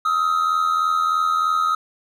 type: tone pair together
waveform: triangle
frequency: 1262.8 / 1346 Hz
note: D#6 / E6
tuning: +25 / +36 cents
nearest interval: minor second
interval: 111 cents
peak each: -16 / -22 dBFS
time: 0.05-1.75 s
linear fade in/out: 5 ms
effects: none